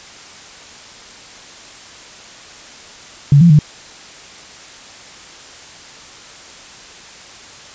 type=tone with pitch steps; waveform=sine; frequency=142.3 / 171 / 150.1 Hz; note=C#3 / F3 / D3; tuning=+46 / -36 / +38 cents; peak=-4 dBFS; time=3.32-3.59 s; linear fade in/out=2 ms; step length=90 ms; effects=white hiss -37 dBFS RMS until 7.74 s + resampled to 16000 Hz